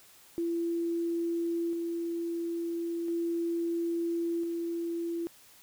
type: tone with tremolo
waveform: sine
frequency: 337.9 Hz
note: E4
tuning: 43 cents sharp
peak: -28 dBFS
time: 0.38-5.27 s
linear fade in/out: 0 ms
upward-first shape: square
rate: 0.37 Hz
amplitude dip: 25%
effects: white hiss -57 dBFS RMS until 5.62 s